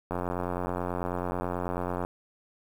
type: click train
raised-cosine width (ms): 1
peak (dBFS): -17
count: 174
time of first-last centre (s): 0.11-2.049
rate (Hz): 89.2
effects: 8-bit